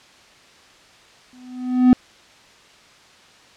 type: tone with exponential growth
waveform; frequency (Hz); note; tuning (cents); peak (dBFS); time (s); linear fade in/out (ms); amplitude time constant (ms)
triangle; 251.6; B3; +32; -4; 1.33-1.93; 0; 130
effects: white hiss -49 dBFS RMS until 3.56 s + low-pass 5000 Hz 12 dB/octave